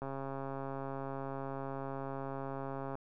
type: click train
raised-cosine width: 1 ms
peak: -27 dBFS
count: 400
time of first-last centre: 0.02-2.954 s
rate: 136 Hz
effects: none